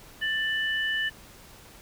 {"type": "tone pair together", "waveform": "sine", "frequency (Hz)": [1770, 2970], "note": ["A6", "F#7"], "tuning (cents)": [10, 6], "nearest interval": "major sixth", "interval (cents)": 896, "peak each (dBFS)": [-26, -31], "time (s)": [0.21, 1.1], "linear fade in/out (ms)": 20, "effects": ["pink hiss -50 dBFS RMS until 1.81 s"]}